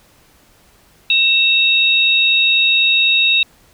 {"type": "tone pair together", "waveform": "sine", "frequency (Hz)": [2668, 3760], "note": ["E7", "A#7"], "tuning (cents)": [20, 14], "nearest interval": "tritone", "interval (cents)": 594, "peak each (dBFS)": -13, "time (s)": [1.1, 3.43], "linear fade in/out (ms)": 2, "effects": ["pink hiss -51 dBFS RMS until 3.73 s"]}